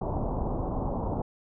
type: low-pass noise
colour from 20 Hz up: pink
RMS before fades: -30 dBFS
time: 0.01-1.22 s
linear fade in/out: 5 ms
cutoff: 1000 Hz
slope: 48 dB/octave
effects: none